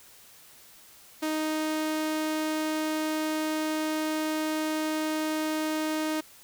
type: tone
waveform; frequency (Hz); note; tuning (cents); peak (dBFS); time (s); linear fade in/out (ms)
sawtooth; 311.1; D#4; 0; -23; 1.22-6.21; 10
effects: white hiss -53 dBFS RMS until 6.43 s